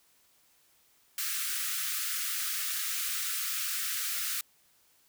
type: high-pass noise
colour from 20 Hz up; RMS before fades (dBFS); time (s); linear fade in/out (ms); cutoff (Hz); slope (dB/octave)
white; -33; 1.18-4.41; 2; 1200; 96
effects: white hiss -66 dBFS RMS until 5.08 s